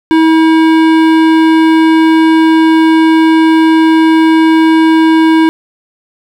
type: tone with hard clipping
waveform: sine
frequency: 321.4 Hz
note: E4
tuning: 44 cents flat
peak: -6 dBFS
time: 0.11-5.49 s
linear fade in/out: 0 ms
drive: 16 dB
effects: none